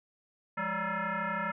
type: tone with frequency modulation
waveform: sine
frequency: 207.7 Hz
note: G#3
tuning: in tune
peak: -30 dBFS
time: 0.57-1.52 s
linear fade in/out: 10 ms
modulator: 383 Hz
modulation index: 4.6
effects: none

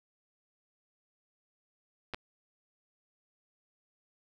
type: clicks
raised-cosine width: 0.3 ms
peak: -21 dBFS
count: 2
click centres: 2.137 / 2.145 s
effects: none

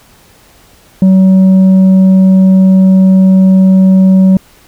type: tone with tanh clipping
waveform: sine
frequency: 189 Hz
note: F#3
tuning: 37 cents sharp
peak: -3 dBFS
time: 1.02-4.37 s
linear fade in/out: 2 ms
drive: 4 dB
effects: pink hiss -43 dBFS RMS until 4.67 s

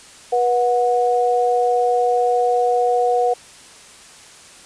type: tone pair together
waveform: sine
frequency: 485.8 / 730.8 Hz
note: B4 / F#5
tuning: -29 / -22 cents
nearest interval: perfect fifth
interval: 707 cents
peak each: -17 dBFS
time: 0.32-3.34 s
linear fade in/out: 10 ms
effects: white hiss -43 dBFS RMS until 4.65 s + resampled to 22050 Hz

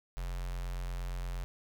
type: tone with notch filter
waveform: square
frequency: 44.29 Hz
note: F1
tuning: 25 cents sharp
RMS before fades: -37 dBFS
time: 0.17-1.44 s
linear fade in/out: 0 ms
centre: 280 Hz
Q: 0.71
effects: none

